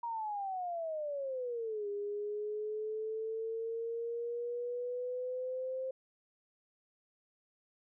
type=exponential two-way sweep; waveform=sine; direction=down then up; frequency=951 to 405.6 to 525 Hz; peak=-35 dBFS; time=0.03-5.91 s; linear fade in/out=5 ms; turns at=1.88 s; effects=none